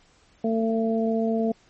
harmonic tone, 224.7 Hz, A3, 37 cents sharp, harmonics 1 / 2 / 3, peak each -23 / -26 / -28 dBFS, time 0.44-1.52 s, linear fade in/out 5 ms, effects pink hiss -59 dBFS RMS until 1.69 s + MP3 32 kbps

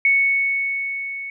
sine tone with level ramp, 2215 Hz, C#7, 2 cents flat, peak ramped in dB -12 to -28 dBFS, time 0.05-1.3 s, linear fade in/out 2 ms, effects none

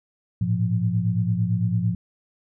sine tone cluster, 106.7 / 115.6 / 174.8 Hz, G#2 / A#2 / F3, +47 / -14 / +2 cents, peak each -24 dBFS, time 0.41-1.95 s, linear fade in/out 5 ms, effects none

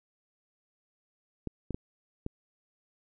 clicks, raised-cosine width 3 ms, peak -21 dBFS, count 4, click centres 1.473 / 1.707 / 1.745 / 2.264 s, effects none

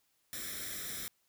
white noise with comb filter, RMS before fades -41 dBFS, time 0.33-1.08 s, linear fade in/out 0 ms, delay 0.54 ms, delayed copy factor +0.75, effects white hiss -75 dBFS RMS until 1.28 s

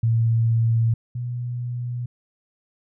sine tone pair in turn, 114.5 / 121.84 Hz, A#2 / B2, -31 / -23 cents, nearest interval minor second, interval 108 cents, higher second, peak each -16 / -25 dBFS, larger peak first, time 0.03-0.94 / 1.15-2.06 s, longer neither, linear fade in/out 5 ms, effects none

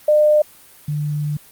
sine tone pair in turn, 603 / 148.59 Hz, D5 / D3, +46 / +21 cents, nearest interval 2 octaves, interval 2425 cents, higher first, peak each -10 / -19 dBFS, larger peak first, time 0.08-0.42 / 0.88-1.37 s, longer second, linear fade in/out 5 ms, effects white hiss -46 dBFS RMS until 1.51 s + Opus 32 kbps

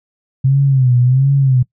sine tone with vibrato, 130.81 Hz, C3, in tune, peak -8 dBFS, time 0.44-1.63 s, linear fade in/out 10 ms, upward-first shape sine, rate 1.4 Hz, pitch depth 110 cents each way, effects noise-tail reverb RT60 0.1 s tail -21 dB re dry

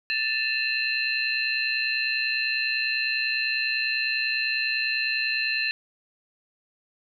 sine tone cluster, 1765 / 2597 / 2727 / 4105 Hz, A6 / E7 / F7 / C8, +5 / -26 / -42 / -34 cents, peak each -29 dBFS, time 0.1-5.71 s, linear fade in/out 0 ms, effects none

